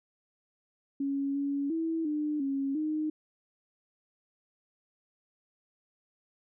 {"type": "tone with pitch steps", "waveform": "sine", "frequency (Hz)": [277.5, 281.3, 325.9, 300.2, 274.3, 308.1], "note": ["C#4", "C#4", "E4", "D4", "C#4", "D#4"], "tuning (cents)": [2, 26, -20, 38, -18, -17], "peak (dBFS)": -28, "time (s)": [1, 3.1], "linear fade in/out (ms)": 5, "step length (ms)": 350, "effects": []}